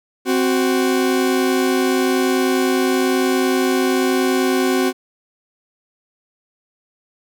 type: tone pair together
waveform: 40% pulse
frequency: 261.6 / 371.9 Hz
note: C4 / F#4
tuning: 0 / +9 cents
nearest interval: tritone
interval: 609 cents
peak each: -17 dBFS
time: 0.25-4.93 s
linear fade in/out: 50 ms
effects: none